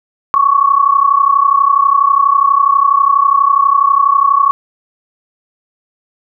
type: tone pair together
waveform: sine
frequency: 1100 / 1132.2 Hz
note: C#6 / C#6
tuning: -14 / +36 cents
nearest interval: unison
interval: 50 cents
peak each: -10 dBFS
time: 0.34-4.51 s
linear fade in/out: 0 ms
effects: none